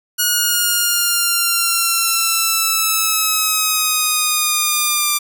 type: linear sweep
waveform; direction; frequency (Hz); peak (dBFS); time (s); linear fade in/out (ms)
5% pulse; down; 1451 to 1186; -3; 0.18-5.19; 20
effects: none